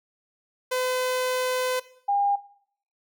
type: tone pair in turn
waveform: sawtooth / sine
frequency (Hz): 508 / 806.4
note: B4 / G5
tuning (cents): +49 / +49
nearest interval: minor sixth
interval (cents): 800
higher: second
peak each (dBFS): -20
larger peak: neither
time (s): 0.71-1.8 / 2.08-2.36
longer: first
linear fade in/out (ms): 10
effects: noise-tail reverb RT60 0.6 s tail -17 dB re dry